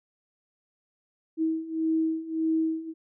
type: beating tone pair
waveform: sine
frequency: 320 / 321.7 Hz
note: D#4 / E4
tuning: +49 / -42 cents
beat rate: 1.7 Hz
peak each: -29 / -26 dBFS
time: 1.37-2.94 s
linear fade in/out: 50 ms
effects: none